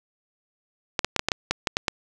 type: clicks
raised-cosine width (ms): 0.2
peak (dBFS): -4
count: 10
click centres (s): 0.992 / 1.046 / 1.163 / 1.194 / 1.286 / 1.318 / 1.51 / 1.672 / 1.769 / 1.882
effects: none